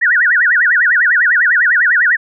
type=tone with vibrato; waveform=sine; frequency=1661.2 Hz; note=G#6; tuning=in tune; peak=-8 dBFS; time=0.01-2.17 s; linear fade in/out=20 ms; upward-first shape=sine; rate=10 Hz; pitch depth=270 cents each way; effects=none